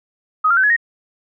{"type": "tone with pitch steps", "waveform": "sine", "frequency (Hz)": [1258, 1387.8, 1531, 1689, 1863.2], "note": ["D#6", "F6", "G6", "G#6", "A#6"], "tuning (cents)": [19, -11, -41, 29, -1], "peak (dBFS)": -11, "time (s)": [0.44, 0.765], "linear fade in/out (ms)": 10, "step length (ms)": 65, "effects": []}